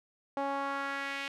sawtooth tone with band-pass filter sweep, 277.2 Hz, C#4, in tune, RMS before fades -35 dBFS, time 0.37-1.28 s, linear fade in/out 2 ms, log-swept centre 750 to 2600 Hz, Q 1.9, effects none

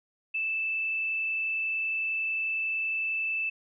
sine tone with frequency modulation, 2637 Hz, E7, in tune, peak -27 dBFS, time 0.34-3.5 s, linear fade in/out 10 ms, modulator 31 Hz, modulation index 0.47, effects none

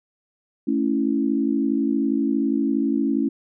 sine chord, A major, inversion none, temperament equal, 220 / 277.2 / 329.6 Hz, A3 / C#4 / E4, 0 / 0 / 0 cents, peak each -24 / -21 / -25 dBFS, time 0.67-3.29 s, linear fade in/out 10 ms, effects none

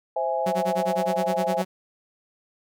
sine chord, C augmented, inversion none, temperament equal, 523.3 / 659.3 / 830.6 Hz, C5 / E5 / G#5, 0 / 0 / 0 cents, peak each -27 dBFS, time 0.16-1.62 s, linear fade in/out 5 ms
sawtooth tone with tremolo, 186.3 Hz, F#3, 12 cents sharp, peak -20 dBFS, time 0.46-1.65 s, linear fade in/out 5 ms, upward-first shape sine, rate 9.8 Hz, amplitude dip 100%
effects none

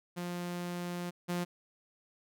sawtooth tone pair in turn, 175.9 / 175.9 Hz, F3 / F3, +13 / +13 cents, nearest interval unison, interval 0 cents, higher neither, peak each -32 / -28 dBFS, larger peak second, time 0.16-1.11 / 1.28-1.45 s, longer first, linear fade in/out 20 ms, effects none

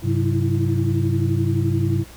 sine tone cluster, 99.9 / 132.3 / 186.4 / 323.1 / 334.6 Hz, G2 / C3 / F#3 / E4 / E4, +33 / +20 / +13 / -35 / +26 cents, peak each -20 / -22 / -28 / -29 / -25 dBFS, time 0.02-2.05 s, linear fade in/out 50 ms, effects added 60 Hz sine -44 dBFS peak until 2.16 s + pink hiss -44 dBFS RMS until 2.16 s

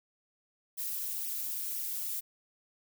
violet noise with flanger, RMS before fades -36 dBFS, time 0.77-2.21 s, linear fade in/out 20 ms, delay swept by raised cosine 0.34 to 5.54 ms, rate 2 Hz, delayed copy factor +1, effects none

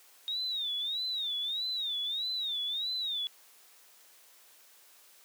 sine tone with vibrato, 3706 Hz, A#7, 11 cents flat, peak -31 dBFS, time 0.28-3.27 s, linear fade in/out 0 ms, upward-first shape sine, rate 1.6 Hz, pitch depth 150 cents each way, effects white hiss -59 dBFS RMS until 5.24 s + high-pass 400 Hz 12 dB/octave

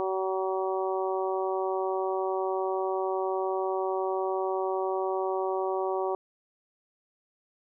harmonic tone, 189.4 Hz, F#3, 41 cents sharp, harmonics 2 / 3 / 4 / 5 / 6, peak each -29 / -34 / -33 / -36 / -38 dBFS, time 0-6.15 s, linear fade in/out 0 ms, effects none

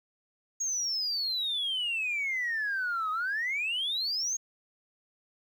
sine exponential two-way sweep, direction down then up, 6645 to 1241 to 6645 Hz, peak -27 dBFS, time 0.6-4.37 s, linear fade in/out 10 ms, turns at 3.11 s, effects tanh soft clip ceiling -25 dBFS + 10-bit

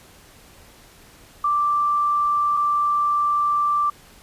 sine tone pair in turn, 1174.7 / 1174.7 Hz, D6 / D6, 0 / 0 cents, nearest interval unison, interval 0 cents, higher neither, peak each -17 / -17 dBFS, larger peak neither, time 1.44-2.57 / 2.57-3.9 s, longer second, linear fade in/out 5 ms, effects pink hiss -49 dBFS RMS until 4.22 s + resampled to 32000 Hz

